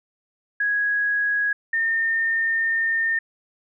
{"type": "tone pair in turn", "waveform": "sine", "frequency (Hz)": [1661.2, 1817.8], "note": ["G#6", "A#6"], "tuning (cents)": [0, -44], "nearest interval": "major second", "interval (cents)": 156, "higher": "second", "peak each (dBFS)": -19, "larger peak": "neither", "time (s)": [[0.6, 1.53], [1.73, 3.19]], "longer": "second", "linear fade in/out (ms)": 5, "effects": []}